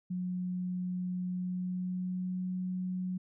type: tone with pitch glide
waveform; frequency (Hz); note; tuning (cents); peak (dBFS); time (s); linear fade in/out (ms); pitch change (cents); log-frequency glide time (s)
sine; 181.3 to 183.51; F#3 to F#3; -35 to -14; -32; 0.1-3.18; 10; +21; 1.3-2.48
effects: none

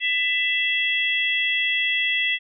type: harmonic tone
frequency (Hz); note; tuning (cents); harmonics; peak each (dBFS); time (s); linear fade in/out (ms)
665; E5; +15; 3 / 4 / 5; -23 / -24 / -25; 0-2.39; 50
effects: none

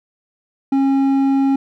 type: tone with hard clipping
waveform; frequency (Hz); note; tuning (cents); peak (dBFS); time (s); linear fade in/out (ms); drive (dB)
sine; 272.2; C#4; -31; -14; 0.72-1.56; 5; 6
effects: none

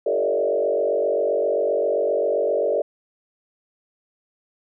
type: tone with frequency modulation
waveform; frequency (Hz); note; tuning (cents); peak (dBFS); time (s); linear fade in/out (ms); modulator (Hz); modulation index
sine; 514; C5; -31; -18; 0.06-2.82; 5; 47.6; 2.5
effects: none

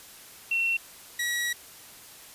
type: tone pair in turn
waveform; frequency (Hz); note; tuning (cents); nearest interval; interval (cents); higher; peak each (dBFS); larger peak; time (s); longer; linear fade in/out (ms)
sine / sawtooth; 2716 / 1920.5; F7 / B6; -49 / -49; tritone; 600; first; -23; neither; 0.51-0.77 / 1.19-1.53; second; 5
effects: white hiss -48 dBFS RMS until 2.34 s + resampled to 32000 Hz

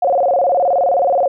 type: tone with vibrato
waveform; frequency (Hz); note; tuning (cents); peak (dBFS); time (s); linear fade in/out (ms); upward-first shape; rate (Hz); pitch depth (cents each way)
sine; 626; D#5; +10; -11; 0.02-1.28; 5; square; 19; 230
effects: none

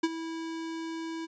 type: tone with ADSR envelope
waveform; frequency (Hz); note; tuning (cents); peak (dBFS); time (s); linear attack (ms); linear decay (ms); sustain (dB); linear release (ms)
square; 326.8; E4; -15; -22; 0.03-1.27; 9; 38; -13; 27
effects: resampled to 16000 Hz

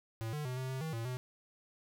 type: tone with pitch steps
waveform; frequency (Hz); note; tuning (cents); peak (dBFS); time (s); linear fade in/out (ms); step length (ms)
square; 112.6 / 150 / 126.9 / 130 / 131.4 / 159.6 / 114.6 / 126.6; A2 / D3 / B2 / C3 / C3 / D#3 / A#2 / B2; +40 / +37 / +47 / -11 / +8 / +44 / -29 / +43; -37; 0.21-1.17; 0; 120
effects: none

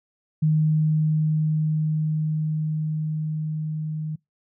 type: tone with level ramp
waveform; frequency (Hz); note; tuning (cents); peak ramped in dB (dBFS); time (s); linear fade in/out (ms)
sine; 155.1; D#3; -5; -16 to -26; 0.42-4.16; 10
effects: noise-tail reverb RT60 0.2 s tail -26 dB re dry

